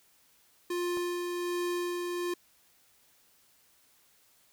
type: tone with tremolo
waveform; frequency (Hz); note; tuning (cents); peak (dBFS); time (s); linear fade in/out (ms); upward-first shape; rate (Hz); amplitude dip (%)
square; 351.8; F4; +13; -30; 0.7-2.34; 5; sine; 1.3; 30
type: click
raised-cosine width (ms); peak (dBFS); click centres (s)
1; -30; 0.972
effects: white hiss -65 dBFS RMS until 4.52 s